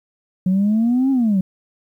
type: exponential two-way sweep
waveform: sine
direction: up then down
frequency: 181.2 to 274.1 to 181.2 Hz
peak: -12 dBFS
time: 0.46-1.41 s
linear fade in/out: 5 ms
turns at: 1.11 s
effects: tanh soft clip ceiling -11 dBFS + 9-bit